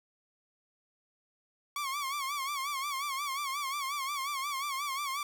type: tone with vibrato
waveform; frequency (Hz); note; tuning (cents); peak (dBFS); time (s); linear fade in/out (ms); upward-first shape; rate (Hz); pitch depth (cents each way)
sawtooth; 1117; C#6; +13; -29; 1.76-5.23; 2; sine; 5.6; 100
effects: 10-bit